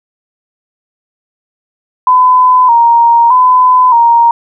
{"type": "tone with vibrato", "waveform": "sine", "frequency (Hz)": 971, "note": "B5", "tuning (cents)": -30, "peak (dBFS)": -3, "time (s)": [2.07, 4.31], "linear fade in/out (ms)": 2, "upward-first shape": "square", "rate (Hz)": 0.81, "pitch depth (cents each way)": 66, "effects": []}